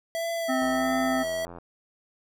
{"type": "tone with vibrato", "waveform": "square", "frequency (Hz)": 659.3, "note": "E5", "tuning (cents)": 0, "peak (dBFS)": -28, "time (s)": [0.15, 1.45], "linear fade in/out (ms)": 0, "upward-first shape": "sine", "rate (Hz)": 1.5, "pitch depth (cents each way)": 33}
{"type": "harmonic tone", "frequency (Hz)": 260, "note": "C4", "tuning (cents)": -11, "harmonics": [1, 3, 5, 7], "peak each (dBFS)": [-26, -31, -33, -34], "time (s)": [0.48, 1.24], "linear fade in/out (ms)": 20}
{"type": "click train", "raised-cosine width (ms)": 1, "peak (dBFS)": -28, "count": 84, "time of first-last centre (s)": [0.62, 1.585], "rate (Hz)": 86}
{"effects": []}